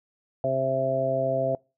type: harmonic tone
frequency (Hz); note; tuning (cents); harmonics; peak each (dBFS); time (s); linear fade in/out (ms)
132.7; C3; +25; 1 / 2 / 3 / 4 / 5; -32 / -35 / -35 / -28 / -24; 0.44-1.55; 2
effects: noise-tail reverb RT60 0.3 s tail -26 dB re dry